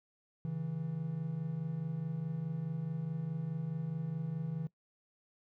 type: tone pair together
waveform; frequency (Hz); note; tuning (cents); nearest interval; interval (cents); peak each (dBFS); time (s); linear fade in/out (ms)
triangle; 137.85 / 162.6; C#3 / E3; -9 / -23; minor third; 286; -38 / -34; 0.45-4.67; 0
effects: noise-tail reverb RT60 0.1 s tail -21 dB re dry